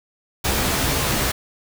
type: noise with comb filter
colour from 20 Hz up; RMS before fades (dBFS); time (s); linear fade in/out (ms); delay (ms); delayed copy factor
pink; -21; 0.44-1.32; 10; 15; +0.55
effects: none